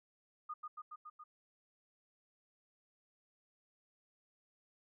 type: tone with echo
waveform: sine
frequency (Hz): 1227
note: D#6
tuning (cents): -25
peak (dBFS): -40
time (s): 0.49-0.54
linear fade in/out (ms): 10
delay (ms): 140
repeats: 5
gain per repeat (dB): -2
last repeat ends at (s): 1.24
effects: none